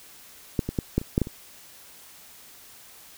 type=clicks; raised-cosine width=3 ms; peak=-9 / -15 / -11 / -8 / -23 / -7 / -9 / -22 dBFS; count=8; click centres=0.592 / 0.69 / 0.788 / 0.98 / 1.015 / 1.179 / 1.217 / 1.271 s; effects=white hiss -49 dBFS RMS until 3.17 s